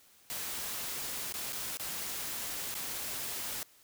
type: noise with dropouts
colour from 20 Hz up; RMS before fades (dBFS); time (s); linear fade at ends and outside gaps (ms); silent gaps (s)
white; -38; 0.3-3.63; 0; 1.324-1.34 / 1.524-1.53 / 1.771-1.797 / 2.742-2.752
effects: white hiss -62 dBFS RMS until 3.83 s